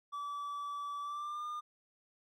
triangle tone with pitch glide, 1153 to 1209.6 Hz, D6 to D#6, -32 to -49 cents, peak -36 dBFS, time 0.12-1.61 s, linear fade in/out 20 ms, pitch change +83 cents, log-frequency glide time 1.01-1.45 s, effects none

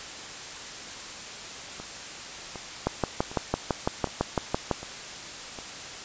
two click trains, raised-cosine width 1 ms, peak -9 / -24 dBFS, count 12 / 6, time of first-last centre 2.87-4.713 / 1.8-5.588 s, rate 5.97 / 1.32 Hz, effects white hiss -39 dBFS RMS until 6.04 s + resampled to 16000 Hz

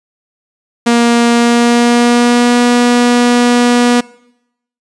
sawtooth tone with pitch glide, 235.9 to 242.3 Hz, A#3 to B3, +21 to -33 cents, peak -3 dBFS, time 0.86-4.01 s, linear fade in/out 10 ms, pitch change +46 cents, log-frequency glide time 1.32-2.58 s, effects noise-tail reverb RT60 0.8 s tail -22 dB re dry + resampled to 22050 Hz

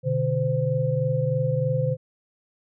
sine tone cluster, 125.4 / 148.6 / 515 Hz, B2 / D3 / C5, +27 / +21 / -28 cents, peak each -25 dBFS, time 0.03-1.97 s, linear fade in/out 50 ms, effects none

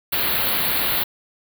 white band-stop noise, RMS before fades -21 dBFS, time 0.12-1.04 s, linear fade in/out 10 ms, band 4500 to 11000 Hz, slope 96 dB/octave, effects none

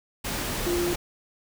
sine tone in noise, 349.2 Hz, F4, in tune, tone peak -24 dBFS, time 0.66-0.94 s, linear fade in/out 10 ms, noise pink, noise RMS -30 dBFS, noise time 0.24-0.96 s, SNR +3 dB, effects none

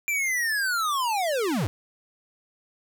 square linear sweep, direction down, 2379 to 81.3 Hz, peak -24 dBFS, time 0.08-1.67 s, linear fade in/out 0 ms, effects none

